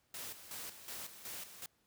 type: noise with tremolo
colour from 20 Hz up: white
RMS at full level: -45 dBFS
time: 0.14-1.66 s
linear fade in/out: 2 ms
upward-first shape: square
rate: 2.7 Hz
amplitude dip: 65%
effects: pink hiss -75 dBFS RMS until 1.86 s + high-pass 60 Hz 12 dB/octave

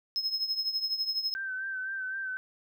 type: tone with tremolo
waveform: triangle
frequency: 5160 Hz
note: E8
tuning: 38 cents flat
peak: -24 dBFS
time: 0.16-1.34 s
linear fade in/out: 0 ms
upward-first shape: triangle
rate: 12 Hz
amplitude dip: 80%
type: tone with vibrato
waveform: sine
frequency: 1546 Hz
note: G6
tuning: 24 cents flat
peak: -32 dBFS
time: 1.35-2.37 s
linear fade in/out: 0 ms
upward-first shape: sine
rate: 3.9 Hz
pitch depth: 37 cents each way
effects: none

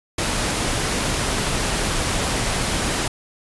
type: noise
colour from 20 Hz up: pink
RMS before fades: -22 dBFS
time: 0.18-3.08 s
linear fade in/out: 5 ms
effects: resampled to 24000 Hz

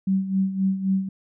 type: tone with tremolo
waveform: sine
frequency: 191.8 Hz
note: G3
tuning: 37 cents flat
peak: -17 dBFS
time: 0.07-1.09 s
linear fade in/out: 5 ms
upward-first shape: sine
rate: 3.8 Hz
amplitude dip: 70%
effects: none

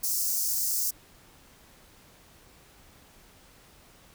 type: high-pass noise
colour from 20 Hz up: white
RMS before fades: -28 dBFS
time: 0.03-0.91 s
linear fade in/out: 10 ms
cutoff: 5000 Hz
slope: 48 dB/octave
effects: pink hiss -56 dBFS RMS until 4.14 s

